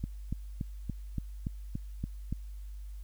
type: click train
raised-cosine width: 5 ms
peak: -21 dBFS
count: 9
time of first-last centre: 0.04-2.326 s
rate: 3.5 Hz
effects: added 50 Hz sine -40 dBFS peak until 3.03 s + white hiss -66 dBFS RMS until 3.03 s